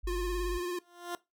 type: tone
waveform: sine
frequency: 48.79 Hz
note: G1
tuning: 7 cents flat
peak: -32 dBFS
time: 0.03-0.59 s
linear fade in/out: 20 ms
type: tone with vibrato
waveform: square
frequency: 354.6 Hz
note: F4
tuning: 26 cents sharp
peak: -33 dBFS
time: 0.07-0.79 s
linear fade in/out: 5 ms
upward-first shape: sine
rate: 18 Hz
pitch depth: 33 cents each way
type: tone with exponential growth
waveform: 15% pulse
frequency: 349.2 Hz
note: F4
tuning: in tune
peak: -26 dBFS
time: 0.77-1.15 s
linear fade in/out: 1 ms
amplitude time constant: 81 ms
effects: noise-tail reverb RT60 0.2 s tail -19 dB re dry